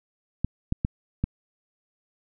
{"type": "clicks", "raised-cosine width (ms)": 5, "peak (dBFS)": -11, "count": 4, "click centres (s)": [0.446, 0.724, 0.849, 1.24], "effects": []}